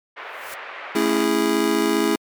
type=band-pass noise; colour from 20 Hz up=white; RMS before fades=-35 dBFS; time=0.16-1.25 s; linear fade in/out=20 ms; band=460 to 2300 Hz; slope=24 dB/octave
type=noise with exponential growth; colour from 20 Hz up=white; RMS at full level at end=-36 dBFS; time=0.19-0.54 s; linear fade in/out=1 ms; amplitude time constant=76 ms
type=chord; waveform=square; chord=A major seventh; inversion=none; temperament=just; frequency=220 / 275 / 330 / 412.5 Hz; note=A3 / C#4 / E4 / G#4; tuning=0 / -14 / +2 / -12 cents; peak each=-26 / -25 / -22 / -23 dBFS; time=0.95-2.16 s; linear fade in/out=5 ms
effects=MP3 96 kbps